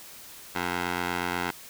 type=tone with band-pass filter; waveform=15% pulse; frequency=88.3 Hz; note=F2; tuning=20 cents sharp; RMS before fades=-30 dBFS; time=0.55-1.51 s; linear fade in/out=5 ms; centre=1600 Hz; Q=0.76; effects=white hiss -46 dBFS RMS until 1.69 s